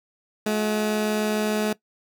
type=tone pair together; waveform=20% pulse; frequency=213.3 / 359.4 Hz; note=G#3 / F4; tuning=+46 / +50 cents; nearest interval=major sixth; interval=904 cents; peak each=-17 / -29 dBFS; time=0.46-1.73 s; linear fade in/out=5 ms; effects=noise-tail reverb RT60 0.1 s tail -19 dB re dry